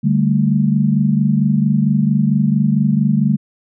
sine chord, D suspended fourth, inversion none, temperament just, 146.83 / 195.78 / 220.2 Hz, D3 / G3 / A3, 0 / -2 / +2 cents, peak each -16 dBFS, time 0.03-3.37 s, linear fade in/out 20 ms, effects none

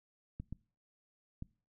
clicks, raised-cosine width 5 ms, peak -29 dBFS, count 3, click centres 0.4 / 0.526 / 1.424 s, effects noise-tail reverb RT60 0.4 s tail -23 dB re dry

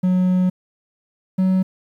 triangle tone pair in turn, 183.2 / 187.27 Hz, F#3 / F#3, -17 / +21 cents, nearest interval unison, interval 38 cents, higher second, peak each -12 dBFS, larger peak neither, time 0.03-0.5 / 1.38-1.63 s, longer first, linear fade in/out 10 ms, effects 9-bit

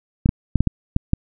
clicks, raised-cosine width 5 ms, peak -3 dBFS, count 7, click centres 0.259 / 0.291 / 0.557 / 0.606 / 0.673 / 0.964 / 1.134 s, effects none

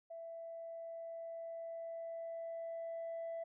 sine tone with level ramp, 664 Hz, E5, 12 cents sharp, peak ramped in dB -45 to -38 dBFS, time 0.1-3.44 s, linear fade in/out 10 ms, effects tanh soft clip ceiling -38 dBFS

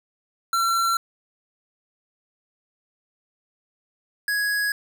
square tone pair in turn, 1356 / 1665.8 Hz, E6 / G#6, +49 / +5 cents, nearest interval major third, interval 356 cents, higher second, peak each -20 / -22 dBFS, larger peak first, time 0.53-0.97 / 4.28-4.72 s, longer neither, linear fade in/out 2 ms, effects none

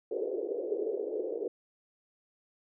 white band-pass noise, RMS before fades -34 dBFS, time 0.11-1.48 s, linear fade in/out 5 ms, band 370 to 490 Hz, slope 48 dB/octave, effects none

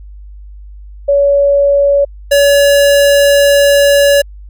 sine / square tone pair in turn, 565 / 567.3 Hz, C#5 / C#5, +33 / +40 cents, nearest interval unison, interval 7 cents, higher second, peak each -6 dBFS, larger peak neither, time 1.08-2.05 / 2.31-4.22 s, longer second, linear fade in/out 10 ms, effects added 50 Hz sine -29 dBFS peak until 4.49 s

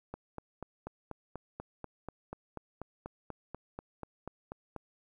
click train, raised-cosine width 1 ms, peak -26 dBFS, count 20, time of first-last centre 0.14-4.763 s, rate 4.11 Hz, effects 11-bit

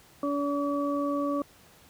harmonic tone, 285.6 Hz, D4, 48 cents flat, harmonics 1 / 2 / 4, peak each -28 / -31 / -33 dBFS, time 0.23-1.42 s, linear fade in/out 2 ms, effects pink hiss -56 dBFS RMS until 1.89 s + high-pass 60 Hz 12 dB/octave

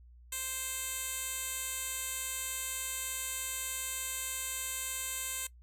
10% pulse tone with band-pass filter, 523.3 Hz, C5, in tune, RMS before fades -38 dBFS, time 0.32-5.47 s, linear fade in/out 5 ms, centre 10000 Hz, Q 1.3, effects noise-tail reverb RT60 0.1 s tail -18 dB re dry + added 60 Hz sine -53 dBFS peak until 5.62 s

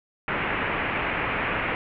white low-pass noise, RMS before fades -27 dBFS, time 0.28-1.75 s, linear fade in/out 0 ms, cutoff 2600 Hz, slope 48 dB/octave, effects none

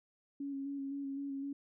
sine tone with vibrato, 277.2 Hz, C#4, in tune, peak -37 dBFS, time 0.4-1.53 s, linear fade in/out 5 ms, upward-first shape square, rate 3.9 Hz, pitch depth 20 cents each way, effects none

